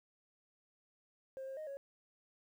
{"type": "tone with pitch steps", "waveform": "sine", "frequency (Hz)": [531, 535, 620, 554], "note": ["C5", "C5", "D#5", "C#5"], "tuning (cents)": [25, 38, -6, -1], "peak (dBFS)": -40, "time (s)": [1.37, 1.77], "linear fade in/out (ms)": 0, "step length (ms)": 100, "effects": ["tanh soft clip ceiling -40 dBFS", "12-bit"]}